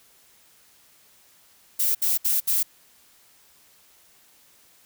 violet noise bursts, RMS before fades -22 dBFS, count 4, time 1.79-2.631 s, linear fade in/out 10 ms, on 160 ms, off 67 ms, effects white hiss -57 dBFS RMS until 4.85 s

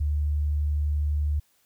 sine tone, 74 Hz, D2, 14 cents sharp, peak -22 dBFS, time 0-1.4 s, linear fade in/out 10 ms, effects white hiss -66 dBFS RMS until 1.65 s

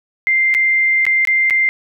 sine tone with dropouts, 2093 Hz, C7, in tune, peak -11 dBFS, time 0.27-1.69 s, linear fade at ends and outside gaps 0 ms, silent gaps 0.541-0.548 / 1.053-1.066 / 1.251-1.273 / 1.499-1.507 s, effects none

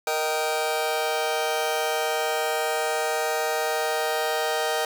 sawtooth chord, Eb major, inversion second, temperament just, 466.7 / 622.3 / 777.8 Hz, Bb4 / Eb5 / G5, +2 / 0 / -14 cents, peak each -24 dBFS, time 0.07-4.85 s, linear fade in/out 2 ms, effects none

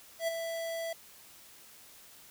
square tone with ADSR envelope, 662 Hz, E5, 7 cents sharp, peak -28 dBFS, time 0.19-0.93 s, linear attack 87 ms, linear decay 16 ms, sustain -7 dB, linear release 4 ms, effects white hiss -55 dBFS RMS until 2.3 s

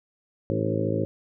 harmonic tone with a mistuned harmonic, 54.2 Hz, A1, 25 cents flat, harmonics 2 / 3 / 4 / 5 / 6 / 7 / 8 / 9 / 10, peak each -29 / -31 / -33 / -34 / -31 / -32 / -33 / -34 / -31 dBFS, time 0.5-1.05 s, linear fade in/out 0 ms, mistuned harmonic 6, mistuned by -39 cents, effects none

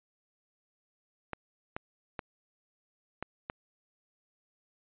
clicks, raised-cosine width 0.5 ms, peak -20 dBFS, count 5, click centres 1.333 / 1.765 / 2.192 / 3.226 / 3.499 s, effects resampled to 8000 Hz

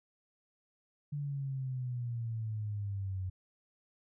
sine exponential sweep, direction down, 146.83 to 92 Hz, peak -34 dBFS, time 1.12-3.3 s, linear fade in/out 10 ms, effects none

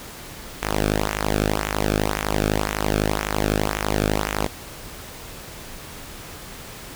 sawtooth tone with flanger, 51.91 Hz, G#1, in tune, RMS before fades -23 dBFS, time 0.62-4.47 s, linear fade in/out 10 ms, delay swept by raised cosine 0.21 to 1.04 ms, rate 1.9 Hz, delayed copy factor -0.85, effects pink hiss -38 dBFS RMS until 6.95 s

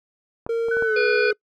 clicks, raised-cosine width 1 ms, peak -17 / -24 / -22 / -18 dBFS, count 4, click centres 0.465 / 0.685 / 0.769 / 0.824 s
triangle tone with pitch glide, 460.6 to 422.4 Hz, A#4 to G#4, -21 to +29 cents, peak -18 dBFS, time 0.49-1.33 s, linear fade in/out 5 ms, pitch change -150 cents, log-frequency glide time 0.82-0.97 s
sine tone, 1500 Hz, F#6, 23 cents sharp, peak -22 dBFS, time 0.71-1.32 s, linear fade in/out 5 ms
harmonic tone, 486.6 Hz, B4, 26 cents flat, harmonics 1 / 3 / 5 / 7 / 9 / 10, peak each -22 / -31 / -26 / -41 / -35 / -38 dBFS, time 0.96-1.31 s, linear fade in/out 5 ms
effects noise-tail reverb RT60 0.1 s tail -25 dB re dry

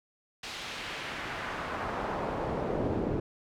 brown noise with band-pass filter sweep, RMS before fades -34 dBFS, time 0.43-3.2 s, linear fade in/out 5 ms, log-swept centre 4000 to 350 Hz, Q 1.1, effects none

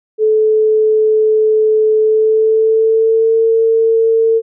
sine tone with pitch glide, 433.5 to 451.1 Hz, A4 to A4, -26 to +43 cents, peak -8 dBFS, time 0.18-4.42 s, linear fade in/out 50 ms, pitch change +69 cents, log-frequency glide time 1.99-3.38 s, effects none

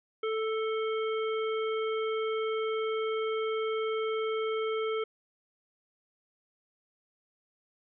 harmonic tone with a mistuned harmonic, 440 Hz, A4, in tune, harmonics 1 / 3 / 5 / 7, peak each -29 / -37 / -42 / -44 dBFS, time 0.23-5.04 s, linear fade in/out 5 ms, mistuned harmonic 7, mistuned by +44 cents, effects none

